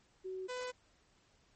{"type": "tone pair in turn", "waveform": ["sine", "sawtooth"], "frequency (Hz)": [375.1, 500.7], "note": ["F#4", "B4"], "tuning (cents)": [24, 24], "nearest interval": "perfect fourth", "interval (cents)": 500, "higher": "second", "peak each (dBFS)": [-39, -35], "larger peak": "second", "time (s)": [[0.24, 0.48], [0.48, 0.72]], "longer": "neither", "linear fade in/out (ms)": 20, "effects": ["pink hiss -70 dBFS RMS until 1.55 s", "MP3 32 kbps"]}